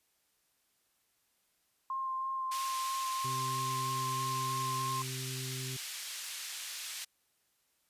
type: tone with vibrato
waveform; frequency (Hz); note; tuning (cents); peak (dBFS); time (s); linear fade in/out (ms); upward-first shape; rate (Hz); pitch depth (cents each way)
sine; 1057; C6; +17; -33; 1.9-5.02; 2; sine; 3.1; 13
type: band-pass noise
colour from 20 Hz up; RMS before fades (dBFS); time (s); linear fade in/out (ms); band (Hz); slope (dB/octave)
pink; -42; 2.51-7.05; 10; 2700 to 12000; 12
type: harmonic tone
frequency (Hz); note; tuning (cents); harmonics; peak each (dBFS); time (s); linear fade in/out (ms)
130; C3; -11; 1 / 2 / 3; -39 / -50 / -49; 3.24-5.77; 10
effects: white hiss -75 dBFS RMS until 7.89 s + resampled to 32000 Hz